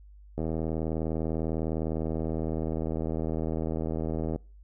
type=click train; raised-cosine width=2 ms; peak=-18 dBFS; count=319; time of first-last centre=0.38-4.36 s; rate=79.9 Hz; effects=noise-tail reverb RT60 0.4 s tail -26 dB re dry + added 50 Hz sine -48 dBFS peak until 4.63 s